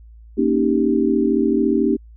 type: chord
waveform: sine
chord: Eb dominant seventh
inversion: second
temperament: equal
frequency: 233.1 / 277.2 / 311.1 / 392 Hz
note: Bb3 / Db4 / Eb4 / G4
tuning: 0 / 0 / 0 / 0 cents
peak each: -20 dBFS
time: 0.37-1.97 s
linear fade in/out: 20 ms
effects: added 56 Hz sine -40 dBFS peak until 2.16 s